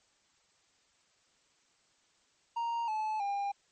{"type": "tone with pitch steps", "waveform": "triangle", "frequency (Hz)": [932.3, 864.9, 802.3], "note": ["A#5", "A5", "G5"], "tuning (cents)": [0, -30, 40], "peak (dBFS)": -29, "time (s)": [2.56, 3.52], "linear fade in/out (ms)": 10, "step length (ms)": 320, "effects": ["white hiss -70 dBFS RMS until 3.71 s", "MP3 32 kbps"]}